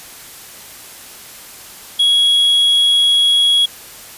triangle tone, 3326 Hz, G#7, 2 cents sharp, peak -8 dBFS, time 1.99-3.66 s, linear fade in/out 10 ms, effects white hiss -36 dBFS RMS until 4.17 s + resampled to 32000 Hz

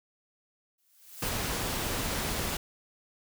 blue noise with exponential growth, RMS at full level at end -36 dBFS, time 0.78-1.29 s, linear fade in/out 5 ms, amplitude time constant 110 ms
pink noise, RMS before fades -32 dBFS, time 1.22-2.57 s, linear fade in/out 5 ms
effects none

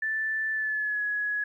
sine tone with pitch glide, 1760 to 1680.5 Hz, A6 to G#6, 0 to +20 cents, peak -26 dBFS, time 0.02-1.44 s, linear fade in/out 5 ms, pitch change -80 cents, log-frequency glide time 0.52-1.03 s, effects 11-bit

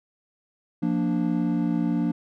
triangle chord, Bb major, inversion second, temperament equal, 174.61 / 233.1 / 293.7 Hz, F3 / Bb3 / D4, 0 / 0 / 0 cents, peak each -24 dBFS, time 0.82-2.12 s, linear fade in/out 10 ms, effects none

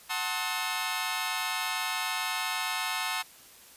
15% pulse chord, F# diminished seventh, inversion none, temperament just, 740 / 888 / 1065.6 / 1278.7 Hz, F#5 / A5 / C6 / Eb6, 0 / +16 / +31 / +47 cents, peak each -30 / -28 / -29 / -29 dBFS, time 0.09-3.23 s, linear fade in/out 20 ms, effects white hiss -53 dBFS RMS until 3.76 s + resampled to 32000 Hz

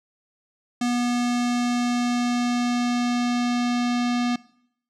square tone with low-pass filter sweep, 242.8 Hz, B3, 29 cents flat, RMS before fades -23 dBFS, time 0.81-4.36 s, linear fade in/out 5 ms, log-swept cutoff 7500 to 5000 Hz, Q 1.3, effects noise-tail reverb RT60 0.7 s tail -21 dB re dry

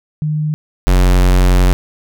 sine / square tone pair in turn, 152.5 / 45.57 Hz, D#3 / F#1, -34 / -26 cents, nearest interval octave + major sixth, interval 2092 cents, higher first, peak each -14 / -8 dBFS, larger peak second, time 0.22-0.54 / 0.87-1.73 s, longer second, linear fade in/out 0 ms, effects none

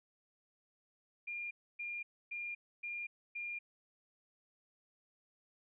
sine tone bursts, 2407 Hz, D7, 42 cents sharp, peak -39 dBFS, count 5, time 1.27-3.59 s, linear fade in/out 10 ms, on 240 ms, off 280 ms, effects none

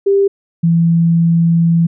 sine tone pair in turn, 396.2 / 167.4 Hz, G4 / E3, +18 / +27 cents, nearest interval octave + minor third, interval 1491 cents, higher first, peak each -8 dBFS, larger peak neither, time 0.06-0.28 / 0.63-1.87 s, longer second, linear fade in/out 10 ms, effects none

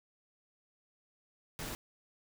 pink noise, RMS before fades -41 dBFS, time 1.59-1.75 s, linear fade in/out 0 ms, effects none

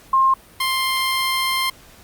sine / 15% pulse tone pair in turn, 1063 / 1052.6 Hz, C6 / C6, +27 / +10 cents, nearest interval unison, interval 17 cents, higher first, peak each -12 dBFS, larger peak neither, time 0.13-0.34 / 0.6-1.7 s, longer second, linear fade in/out 5 ms, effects pink hiss -47 dBFS RMS until 2.03 s + Opus 48 kbps

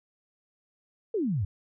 sine exponential sweep, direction down, 477 to 86.2 Hz, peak -25 dBFS, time 1.14-1.45 s, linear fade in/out 5 ms, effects none

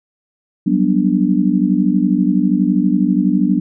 sine chord, G major seventh, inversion third, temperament just, 183.75 / 196 / 245 / 294 Hz, F#3 / G3 / B3 / D4, -12 / 0 / -14 / +2 cents, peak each -17 dBFS, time 0.66-3.6 s, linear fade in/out 10 ms, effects none

